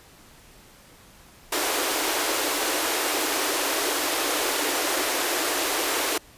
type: high-pass noise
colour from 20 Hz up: pink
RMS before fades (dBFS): -25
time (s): 1.52-6.18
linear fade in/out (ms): 5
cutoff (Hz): 280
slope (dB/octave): 96
effects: pink hiss -51 dBFS RMS until 6.37 s + resampled to 32000 Hz